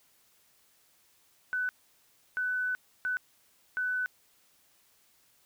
sine tone bursts at uneven times, 1499 Hz, F#6, 22 cents sharp, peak -28 dBFS, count 4, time 1.53-1.69 / 2.37-2.75 / 3.05-3.17 / 3.77-4.06 s, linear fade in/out 0 ms, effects white hiss -66 dBFS RMS until 5.45 s

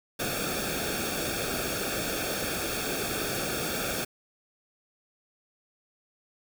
pink noise with comb filter, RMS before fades -31 dBFS, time 0.19-4.05 s, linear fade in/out 10 ms, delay 1 ms, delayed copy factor -0.8, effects none

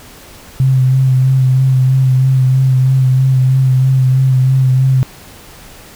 sine tone with vibrato, 130.81 Hz, C3, in tune, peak -7 dBFS, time 0.6-5.03 s, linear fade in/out 0 ms, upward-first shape sine, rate 3.1 Hz, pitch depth 25 cents each way, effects pink hiss -37 dBFS RMS until 5.95 s

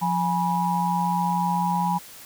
sine tone cluster, 175.9 / 830 / 974 Hz, F3 / G#5 / B5, +13 / -1 / -24 cents, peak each -25 dBFS, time 0.01-1.99 s, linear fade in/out 20 ms, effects white hiss -44 dBFS RMS until 2.25 s

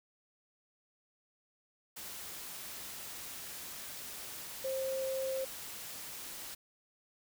sine tone in noise, 530 Hz, C5, 22 cents sharp, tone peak -33 dBFS, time 4.64-5.45 s, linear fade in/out 10 ms, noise white, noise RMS -45 dBFS, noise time 1.96-6.55 s, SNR +9 dB, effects none

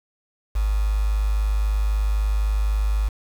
sine tone with quantisation, 51.91 Hz, G#1, in tune, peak -18 dBFS, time 0.55-3.09 s, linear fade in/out 10 ms, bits 6, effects none

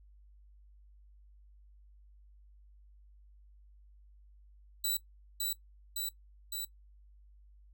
10% pulse tone with echo, 3951 Hz, B7, in tune, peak -22 dBFS, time 4.84-4.97 s, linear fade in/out 5 ms, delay 560 ms, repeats 3, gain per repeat -2 dB, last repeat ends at 6.65 s, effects noise-tail reverb RT60 0.1 s tail -19 dB re dry + added 50 Hz sine -56 dBFS peak until 7.73 s

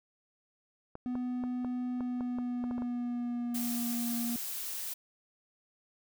clicks, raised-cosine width 1 ms, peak -28 dBFS, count 11, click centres 0.954 / 1.154 / 1.438 / 1.647 / 2.007 / 2.208 / 2.386 / 2.64 / 2.711 / 2.781 / 2.821 s
triangle tone with pitch glide, 248.6 to 236.4 Hz, B3 to A#3, +12 to +24 cents, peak -30 dBFS, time 1.06-4.36 s, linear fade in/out 0 ms, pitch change -88 cents, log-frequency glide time 1.92-4.14 s
blue noise, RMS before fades -38 dBFS, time 3.54-4.94 s, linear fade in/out 10 ms
effects none

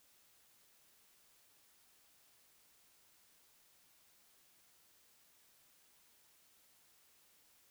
silence, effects white hiss -69 dBFS RMS until 7.7 s

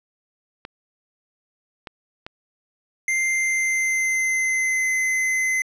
clicks, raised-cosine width 0.3 ms, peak -18 dBFS, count 3, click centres 0.651 / 1.872 / 2.265 s
square tone with pitch glide, 2093 to 2050 Hz, C7 to C7, 0 to -36 cents, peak -20 dBFS, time 3.08-5.62 s, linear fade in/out 2 ms, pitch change -36 cents, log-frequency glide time 3.27-4.88 s
effects low-pass 10000 Hz 12 dB/octave + 10-bit

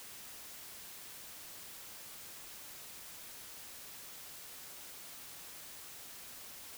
silence, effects white hiss -50 dBFS RMS until 6.77 s

